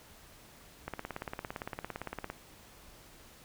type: click train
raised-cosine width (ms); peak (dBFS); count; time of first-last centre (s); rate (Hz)
0.5; -22; 26; 0.88-2.3; 17.6
effects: pink hiss -56 dBFS RMS until 3.44 s